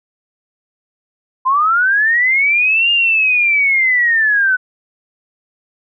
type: linear two-way sweep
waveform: sine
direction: up then down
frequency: 1012 to 2828 to 1484 Hz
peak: -10 dBFS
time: 1.45-4.57 s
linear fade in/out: 20 ms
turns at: 2.91 s
effects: none